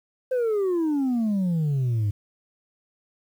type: exponential sweep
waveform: sine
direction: down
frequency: 523.3 to 99.4 Hz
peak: -18 dBFS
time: 0.31-2.11 s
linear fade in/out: 10 ms
effects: tanh soft clip ceiling -20 dBFS + 9-bit